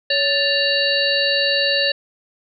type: harmonic tone with a mistuned harmonic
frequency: 560 Hz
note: C#5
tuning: 18 cents sharp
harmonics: 1 / 3 / 5 / 7 / 8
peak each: -22 / -22 / -22 / -22 / -22 dBFS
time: 0.1-1.92 s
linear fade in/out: 5 ms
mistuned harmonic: 3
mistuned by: +81 cents
effects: none